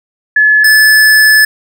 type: tone pair in turn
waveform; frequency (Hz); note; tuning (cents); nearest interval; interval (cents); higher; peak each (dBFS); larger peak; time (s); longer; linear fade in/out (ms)
sine / square; 1714 / 1730.9; A6 / A6; -46 / -29; unison; 17; second; -4; neither; 0.36-0.64 / 0.64-1.45; second; 5
effects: none